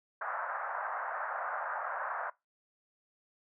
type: band-pass noise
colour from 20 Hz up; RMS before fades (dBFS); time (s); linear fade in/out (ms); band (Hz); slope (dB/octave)
white; -37; 0.21-2.3; 5; 600 to 1600; 48
effects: noise-tail reverb RT60 0.2 s tail -21 dB re dry

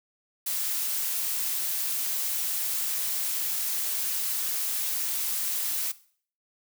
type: noise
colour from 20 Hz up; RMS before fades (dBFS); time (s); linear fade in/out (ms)
blue; -29; 0.46-5.92; 10
effects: noise-tail reverb RT60 0.5 s tail -18 dB re dry

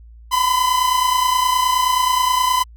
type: tone pair together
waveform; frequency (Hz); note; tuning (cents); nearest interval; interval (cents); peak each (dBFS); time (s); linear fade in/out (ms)
45% pulse; 987 / 1016.5; B5 / B5; -1 / +50; minor second; 51; -20 / -16; 0.31-2.64; 20
effects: added 57 Hz sine -39 dBFS peak until 2.76 s

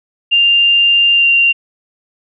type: tone with pitch glide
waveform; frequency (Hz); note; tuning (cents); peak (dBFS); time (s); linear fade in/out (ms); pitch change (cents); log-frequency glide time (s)
sine; 2794 to 2771; F7 to F7; 0 to -14; -7; 0.31-1.53; 20; -14; 1.15-1.27
effects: none

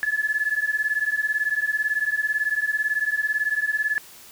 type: beating tone pair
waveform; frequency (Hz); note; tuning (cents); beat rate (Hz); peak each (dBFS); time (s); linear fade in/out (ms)
sine; 1710 / 1728; A6 / A6; -50 / -32; 18; -24; 0.03-3.98; 0
effects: white hiss -46 dBFS RMS until 4.31 s

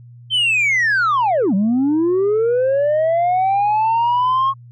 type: linear two-way sweep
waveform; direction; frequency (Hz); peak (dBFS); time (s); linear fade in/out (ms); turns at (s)
sine; down then up; 3136 to 185 to 1093; -11; 0.3-4.54; 50; 1.54
effects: tanh soft clip ceiling -12 dBFS + added 120 Hz sine -38 dBFS peak until 4.71 s

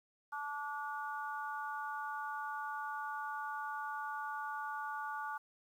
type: harmonic tone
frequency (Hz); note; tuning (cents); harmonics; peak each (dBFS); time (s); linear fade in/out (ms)
290; D4; -22; 3 / 4 / 5; -42 / -43 / -43; 0.32-5.38; 10
effects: 11-bit

